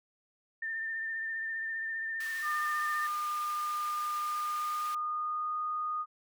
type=tone with vibrato; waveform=sine; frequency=1800 Hz; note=A6; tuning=39 cents sharp; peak=-33 dBFS; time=0.62-3.07 s; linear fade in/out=5 ms; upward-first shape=triangle; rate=15 Hz; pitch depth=27 cents each way
type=high-pass noise; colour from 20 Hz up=pink; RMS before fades=-47 dBFS; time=2.2-4.95 s; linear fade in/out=5 ms; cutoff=1100 Hz; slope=48 dB/octave
type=tone with pitch glide; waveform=sine; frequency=1209 to 1233 Hz; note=D6 to D#6; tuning=+50 to -16 cents; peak=-31 dBFS; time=2.42-6.06 s; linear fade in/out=50 ms; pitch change=+34 cents; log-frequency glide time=4.2-5.58 s
effects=none